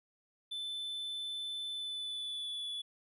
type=tone with pitch glide; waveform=triangle; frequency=3520 to 3432 Hz; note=A7 to A7; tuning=0 to -44 cents; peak=-36 dBFS; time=0.51-2.82 s; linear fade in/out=10 ms; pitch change=-44 cents; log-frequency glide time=1.71-2.7 s; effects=resampled to 32000 Hz